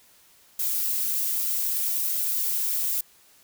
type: noise with flanger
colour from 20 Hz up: violet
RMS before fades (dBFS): -26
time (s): 0.59-3.01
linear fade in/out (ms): 5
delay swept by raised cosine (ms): 1.7 to 6.3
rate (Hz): 0.65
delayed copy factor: -0.55
effects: white hiss -57 dBFS RMS until 3.43 s